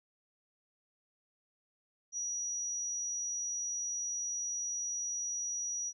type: tone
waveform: sine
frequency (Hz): 5810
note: F#8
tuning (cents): -32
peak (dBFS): -34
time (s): 2.12-5.93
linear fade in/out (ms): 50
effects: none